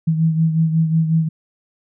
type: beating tone pair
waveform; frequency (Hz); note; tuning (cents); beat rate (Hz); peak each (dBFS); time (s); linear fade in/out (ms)
sine; 160.7 / 166.2; E3 / E3; -44 / +15; 5.5; -14 / -22; 0.07-1.29; 10
effects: none